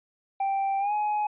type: tone with pitch glide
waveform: triangle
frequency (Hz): 784 to 840.3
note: G5 to G#5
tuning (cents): 0 to +20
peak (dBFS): -22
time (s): 0.4-1.27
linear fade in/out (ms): 5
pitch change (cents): +120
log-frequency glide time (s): 0.79-0.93
effects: resampled to 8000 Hz